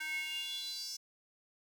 square tone with high-pass filter sweep, 311.1 Hz, D#4, in tune, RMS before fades -40 dBFS, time 0-0.97 s, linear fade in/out 10 ms, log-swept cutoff 1800 to 5600 Hz, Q 7.2, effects none

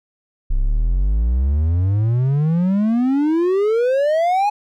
triangle exponential sweep, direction up, 30.77 to 845 Hz, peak -12 dBFS, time 0.5-4.5 s, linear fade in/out 10 ms, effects none

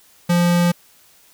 square tone, 174.2 Hz, F3, 4 cents flat, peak -14 dBFS, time 0.29-0.72 s, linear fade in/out 10 ms, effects white hiss -52 dBFS RMS until 1.33 s

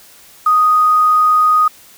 sine tone with quantisation, 1244.5 Hz, D#6, in tune, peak -8 dBFS, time 0.46-1.68 s, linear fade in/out 5 ms, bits 6, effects white hiss -43 dBFS RMS until 1.97 s

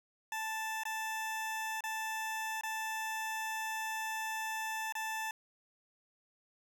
20% pulse tone with dropouts, 880 Hz, A5, in tune, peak -31 dBFS, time 0.32-5.31 s, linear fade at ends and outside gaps 2 ms, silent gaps 0.835-0.853 / 1.807-1.838 / 2.611-2.634 / 4.924-4.952 s, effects none

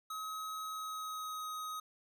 square tone with pitch glide, 1274 to 1258.6 Hz, D#6 to D#6, +41 to +19 cents, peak -40 dBFS, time 0.1-1.8 s, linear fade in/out 5 ms, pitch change -22 cents, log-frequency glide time 0.67-1.57 s, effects none

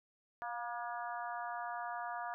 harmonic tone with a mistuned harmonic, 239.6 Hz, A#3, 48 cents sharp, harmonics 3 / 4 / 5 / 6 / 7, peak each -42 / -44 / -46 / -48 / -49 dBFS, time 0.42-2.34 s, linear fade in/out 0 ms, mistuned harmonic 3, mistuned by -25 cents, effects none

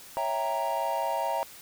triangle chord, C# diminished seventh, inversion none, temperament equal, 554.4 / 659.3 / 784 / 932.3 Hz, C#5 / E5 / G5 / Bb5, 0 / 0 / 0 / 0 cents, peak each -33 / -30 / -32 / -28 dBFS, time 0.17-1.43 s, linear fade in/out 0 ms, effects white hiss -48 dBFS RMS until 1.61 s

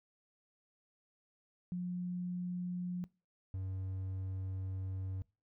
sine / triangle tone pair in turn, 178.7 / 94.66 Hz, F3 / F#2, +40 / +40 cents, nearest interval major seventh, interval 1100 cents, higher first, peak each -35 / -35 dBFS, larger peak neither, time 1.72-3.04 / 3.54-5.22 s, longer second, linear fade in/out 0 ms, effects noise-tail reverb RT60 0.3 s tail -23 dB re dry

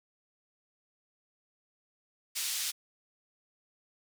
pink band-pass noise, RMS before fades -34 dBFS, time 2.35-2.72 s, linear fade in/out 20 ms, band 3600 to 13000 Hz, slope 12 dB/octave, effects none

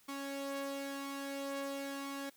sawtooth tone pair together, 276.7 / 554.4 Hz, C#4 / C#5, -3 / 0 cents, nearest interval octave, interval 1203 cents, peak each -37 / -39 dBFS, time 0.08-2.3 s, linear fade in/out 10 ms, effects white hiss -66 dBFS RMS until 2.36 s

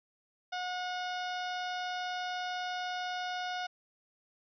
harmonic tone, 726 Hz, F#5, 33 cents flat, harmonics 1 / 2 / 3 / 4 / 5 / 6 / 7 / 8, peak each -36 / -40 / -48 / -46 / -46 / -53 / -49 / -56 dBFS, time 0.52-3.67 s, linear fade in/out 10 ms, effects none

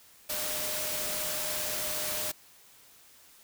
sine tone in noise, 610 Hz, D#5, 34 cents flat, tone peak -41 dBFS, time 0.29-2.32 s, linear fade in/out 10 ms, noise white, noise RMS -33 dBFS, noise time 0.29-2.32 s, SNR -11 dB, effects white hiss -57 dBFS RMS until 3.43 s

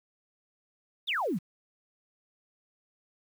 sine exponential sweep, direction down, 3951 to 146.83 Hz, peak -27 dBFS, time 1.07-1.39 s, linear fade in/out 20 ms, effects 9-bit

